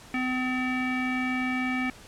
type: tone with low-pass filter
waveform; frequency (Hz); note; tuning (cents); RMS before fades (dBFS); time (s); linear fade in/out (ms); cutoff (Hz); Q
square; 254.9; C4; -45; -28; 0.14-1.9; 2; 2200; 6.9
effects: pink hiss -49 dBFS RMS until 2.07 s + low-pass 10000 Hz 12 dB/octave